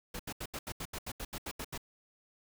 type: noise bursts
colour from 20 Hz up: pink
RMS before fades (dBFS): -40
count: 13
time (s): 0.14-1.778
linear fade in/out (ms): 5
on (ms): 54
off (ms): 78
effects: none